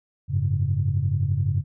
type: chord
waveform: sine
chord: F# suspended second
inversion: none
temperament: just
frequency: 92.5 / 104.06 / 138.75 Hz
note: F#2 / G#2 / C#3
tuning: 0 / +4 / +2 cents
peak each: -24 dBFS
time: 0.28-1.64 s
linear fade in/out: 50 ms
effects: tanh soft clip ceiling -11 dBFS